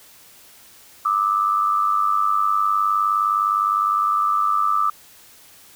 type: tone pair together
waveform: sine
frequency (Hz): 1189 / 1288.6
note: D6 / E6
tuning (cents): +21 / -40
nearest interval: minor second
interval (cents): 139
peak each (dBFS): -18 / -21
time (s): 1.05-4.9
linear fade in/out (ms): 5
effects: white hiss -48 dBFS RMS until 5.75 s